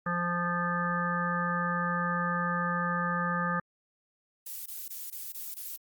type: harmonic tone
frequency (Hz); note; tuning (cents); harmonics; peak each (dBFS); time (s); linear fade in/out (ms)
174.61; F3; 0; 1 / 3 / 5 / 7 / 9 / 10; -32 / -38 / -39 / -31 / -37 / -36; 0.06-3.6; 5
type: noise bursts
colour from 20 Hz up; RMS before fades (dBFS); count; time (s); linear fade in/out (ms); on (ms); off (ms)
violet; -39; 6; 4.46-5.765; 5; 200; 21
effects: Opus 32 kbps